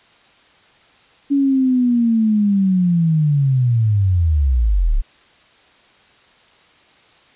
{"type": "linear sweep", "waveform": "sine", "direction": "down", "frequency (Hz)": [283.5, 30.61], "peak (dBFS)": -12, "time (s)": [1.3, 5.02], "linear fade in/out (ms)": 20, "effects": ["white hiss -51 dBFS RMS until 7.35 s", "resampled to 8000 Hz"]}